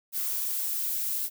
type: noise with high-pass filter sweep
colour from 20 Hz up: violet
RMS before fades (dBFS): -30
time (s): 0.12-1.3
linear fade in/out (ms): 50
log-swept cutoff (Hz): 1300 to 320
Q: 2.4
effects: none